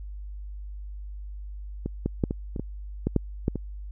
clicks, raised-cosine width 3 ms, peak -16 / -12 / -9 / -15 / -20 / -16 / -11 / -8 / -10 / -16 dBFS, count 10, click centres 1.86 / 2.06 / 2.238 / 2.309 / 2.562 / 2.596 / 3.07 / 3.163 / 3.481 / 3.557 s, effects added 50 Hz sine -35 dBFS peak until 3.91 s

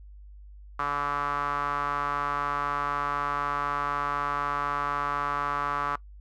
sawtooth tone with band-pass filter, 144 Hz, D3, 34 cents flat, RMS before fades -29 dBFS, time 0.79-5.96 s, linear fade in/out 5 ms, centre 1200 Hz, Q 5.9, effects noise-tail reverb RT60 0.1 s tail -21 dB re dry + added 50 Hz sine -44 dBFS peak until 6.2 s

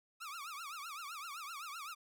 sawtooth tone with vibrato, 1244.5 Hz, D#6, in tune, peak -40 dBFS, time 0.2-1.95 s, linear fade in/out 20 ms, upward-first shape triangle, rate 7.8 Hz, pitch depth 230 cents each way, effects none

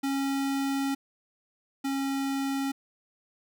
square tone pair in turn, 274.2 / 273.2 Hz, C#4 / C#4, -19 / -25 cents, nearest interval unison, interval 6 cents, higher first, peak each -27 / -28 dBFS, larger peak first, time 0.03-0.95 / 1.84-2.72 s, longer first, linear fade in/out 10 ms, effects none

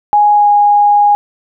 sine tone with pitch glide, 830.6 to 823.4 Hz, G#5 to G#5, 0 to -15 cents, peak -5 dBFS, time 0.13-1.15 s, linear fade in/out 0 ms, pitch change -15 cents, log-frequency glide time 0.34-0.48 s, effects none

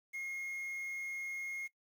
triangle tone with quantisation, 2149 Hz, C7, 46 cents sharp, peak -37 dBFS, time 0.13-1.68 s, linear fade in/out 20 ms, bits 10, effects noise-tail reverb RT60 0.1 s tail -19 dB re dry

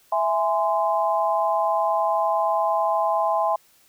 sine chord, E augmented, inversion none, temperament equal with one note detuned, 659.3 / 830.6 / 1034.5 Hz, E5 / G#5 / B#5, 0 / 0 / -20 cents, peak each -23 / -23 / -24 dBFS, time 0.12-3.56 s, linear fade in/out 5 ms, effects white hiss -58 dBFS RMS until 3.88 s

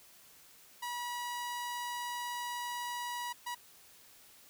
sawtooth tone bursts at uneven times, 968 Hz, B5, 35 cents flat, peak -33 dBFS, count 2, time 0.82-3.33 / 3.46-3.55 s, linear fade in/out 10 ms, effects white hiss -59 dBFS RMS until 4.49 s

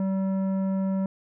triangle tone with tanh clipping, 191.9 Hz, G3, 37 cents flat, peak -25 dBFS, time 0-1.06 s, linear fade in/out 2 ms, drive 15 dB, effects none

